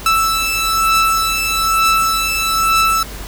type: beating tone pair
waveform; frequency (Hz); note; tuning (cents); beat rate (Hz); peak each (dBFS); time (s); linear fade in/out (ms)
sawtooth; 1318.5 / 1319.6; E6 / E6; 0 / +1; 1.1; -11 / -14; 0.06-3.03; 2
effects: added 50 Hz sine -30 dBFS peak until 3.27 s + pink hiss -32 dBFS RMS until 3.27 s